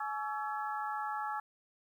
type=harmonic tone with a mistuned harmonic; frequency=282.6 Hz; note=C#4; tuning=34 cents sharp; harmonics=3 / 4 / 5 / 6; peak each=-37 / -42 / -40 / -44 dBFS; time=0-1.4 s; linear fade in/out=5 ms; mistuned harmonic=5; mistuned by=-100 cents; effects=11-bit